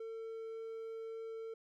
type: tone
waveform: triangle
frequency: 449.7 Hz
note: A4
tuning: 38 cents sharp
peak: -40 dBFS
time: 0-1.54 s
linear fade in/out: 5 ms
effects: none